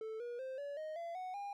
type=tone with pitch steps; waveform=triangle; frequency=440 / 479.8 / 523.3 / 570.6 / 622.3 / 678.6 / 740 / 807 Hz; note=A4 / A#4 / C5 / C#5 / D#5 / F5 / F#5 / G#5; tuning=0 / +50 / 0 / +50 / 0 / -50 / 0 / -50 cents; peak=-39 dBFS; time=0.01-1.53 s; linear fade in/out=2 ms; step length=190 ms; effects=none